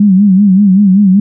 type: tone with vibrato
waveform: sine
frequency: 196 Hz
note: G3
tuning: in tune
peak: -3 dBFS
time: 0-1.2 s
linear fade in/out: 5 ms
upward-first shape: sine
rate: 5.2 Hz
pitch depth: 110 cents each way
effects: none